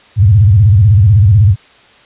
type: tone with vibrato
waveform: sine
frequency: 101.3 Hz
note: G#2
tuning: 43 cents flat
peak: -3 dBFS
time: 0.16-1.56 s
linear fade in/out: 50 ms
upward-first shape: square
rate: 16 Hz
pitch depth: 180 cents each way
effects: white hiss -43 dBFS RMS until 2.05 s + resampled to 8000 Hz